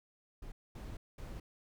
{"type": "noise bursts at uneven times", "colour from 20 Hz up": "brown", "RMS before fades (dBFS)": -45, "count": 3, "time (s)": [[0.42, 0.52], [0.75, 0.97], [1.18, 1.4]], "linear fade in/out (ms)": 5, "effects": []}